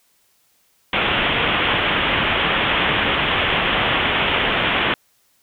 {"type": "low-pass noise", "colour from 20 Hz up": "white", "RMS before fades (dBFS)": -19, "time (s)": [0.93, 4.94], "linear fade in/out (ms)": 2, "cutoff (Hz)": 3400, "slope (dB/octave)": 96, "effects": ["white hiss -61 dBFS RMS until 5.42 s"]}